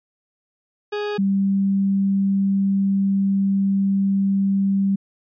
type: tone pair in turn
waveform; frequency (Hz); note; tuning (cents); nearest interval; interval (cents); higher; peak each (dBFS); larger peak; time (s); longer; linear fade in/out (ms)
40% pulse / sine; 415.3 / 196; G#4 / G3; 0 / 0; octave + minor second; 1300; first; -22 / -16; second; 0.92-1.18 / 1.18-4.96; second; 10
effects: resampled to 11025 Hz